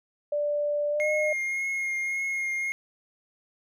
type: tone with pitch glide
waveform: sine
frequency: 587.3 to 609.8 Hz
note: D5 to D#5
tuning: 0 to -35 cents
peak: -24 dBFS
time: 0.32-1.33 s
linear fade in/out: 5 ms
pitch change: +65 cents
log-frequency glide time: 0.91-1.07 s
type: tone with vibrato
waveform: triangle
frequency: 2146 Hz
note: C7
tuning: 43 cents sharp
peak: -25 dBFS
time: 1-2.72 s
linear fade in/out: 0 ms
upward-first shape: triangle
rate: 1.8 Hz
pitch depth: 20 cents each way
effects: none